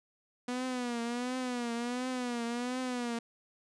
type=tone with vibrato; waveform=sawtooth; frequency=244.7 Hz; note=B3; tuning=16 cents flat; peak=-29 dBFS; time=0.48-3.19 s; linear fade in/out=5 ms; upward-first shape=triangle; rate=1.4 Hz; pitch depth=95 cents each way; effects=resampled to 22050 Hz